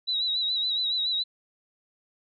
sine tone with vibrato, 3900 Hz, B7, 23 cents flat, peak -24 dBFS, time 0.07-1.24 s, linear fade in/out 20 ms, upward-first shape sine, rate 7.1 Hz, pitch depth 55 cents each way, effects none

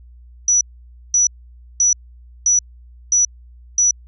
sine tone bursts, 5900 Hz, F#8, 6 cents flat, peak -11 dBFS, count 6, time 0.48-3.91 s, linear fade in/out 2 ms, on 130 ms, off 530 ms, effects added 60 Hz sine -40 dBFS peak until 4.07 s

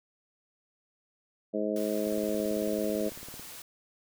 harmonic tone, 105.6 Hz, G#2, 29 cents sharp, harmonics 2 / 3 / 4 / 5 / 6, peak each -34 / -34 / -34 / -34 / -34 dBFS, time 1.53-3.1 s, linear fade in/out 20 ms
white noise, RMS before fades -45 dBFS, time 1.76-3.62 s, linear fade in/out 2 ms
click train, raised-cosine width 2 ms, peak -33 dBFS, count 25, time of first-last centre 2.07-3.396 s, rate 18.1 Hz
effects none

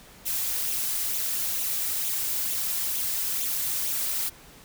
blue noise with flanger, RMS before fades -28 dBFS, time 0.25-4.3 s, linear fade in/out 20 ms, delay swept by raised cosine 0.29 to 2.99 ms, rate 2.2 Hz, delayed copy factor +0.5, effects pink hiss -50 dBFS RMS until 4.64 s

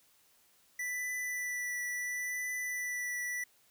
square tone with vibrato, 1975.5 Hz, B6, in tune, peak -35 dBFS, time 0.79-3.44 s, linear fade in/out 5 ms, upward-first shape triangle, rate 0.72 Hz, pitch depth 16 cents each way, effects white hiss -67 dBFS RMS until 3.7 s

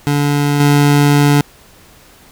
25% pulse tone with level steps, 144.5 Hz, D3, 28 cents flat, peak -8 / -4 dBFS, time 0.07-1.41 s, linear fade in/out 0 ms, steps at 0.6 s, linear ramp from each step 2 ms, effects pink hiss -44 dBFS RMS until 2.31 s

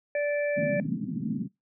harmonic tone, 583 Hz, D5, 13 cents flat, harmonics 1 / 3 / 4, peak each -25 / -35 / -37 dBFS, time 0.15-0.8 s, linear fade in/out 2 ms
white band-pass noise, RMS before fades -31 dBFS, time 0.56-1.48 s, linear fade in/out 20 ms, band 140 to 260 Hz, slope 48 dB/octave
effects noise-tail reverb RT60 0.2 s tail -24 dB re dry

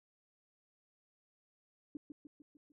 sine tone with echo, 293.7 Hz, D4, in tune, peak -39 dBFS, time 1.95-1.97 s, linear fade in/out 2 ms, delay 150 ms, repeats 5, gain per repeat -5 dB, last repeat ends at 2.72 s, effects none

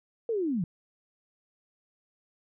sine linear sweep, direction down, 476.9 to 155.56 Hz, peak -26 dBFS, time 0.29-0.64 s, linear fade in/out 2 ms, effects none

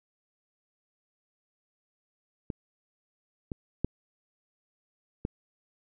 clicks, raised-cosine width 3 ms, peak -20 / -21 / -13 / -17 dBFS, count 4, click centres 2.502 / 3.518 / 3.846 / 5.251 s, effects none

